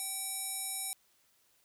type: tone with band-pass filter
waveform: square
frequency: 770 Hz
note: G5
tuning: 31 cents flat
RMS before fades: -38 dBFS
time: 0-0.93 s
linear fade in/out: 0 ms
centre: 10000 Hz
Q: 2.8
effects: white hiss -70 dBFS RMS until 1.64 s